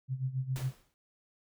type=tone with tremolo; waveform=sine; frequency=130.81 Hz; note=C3; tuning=in tune; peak=-28 dBFS; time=0.08-0.73 s; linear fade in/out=50 ms; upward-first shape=sine; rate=7.3 Hz; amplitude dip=80%
type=noise with exponential decay; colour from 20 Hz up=pink; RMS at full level=-40 dBFS; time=0.56-0.94 s; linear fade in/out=0 ms; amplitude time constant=82 ms
effects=none